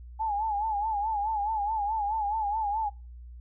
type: tone with vibrato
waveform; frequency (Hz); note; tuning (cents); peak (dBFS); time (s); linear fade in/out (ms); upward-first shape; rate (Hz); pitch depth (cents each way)
sine; 849; G#5; +38; -26; 0.19-2.9; 20; sine; 4.7; 93
effects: noise-tail reverb RT60 0.3 s tail -26 dB re dry + added 60 Hz sine -42 dBFS peak until 3.4 s